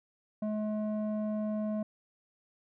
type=tone with low-pass filter; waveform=square; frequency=213.2 Hz; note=G#3; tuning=46 cents sharp; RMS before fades=-33 dBFS; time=0.42-1.83 s; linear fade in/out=5 ms; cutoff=650 Hz; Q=1.6; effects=none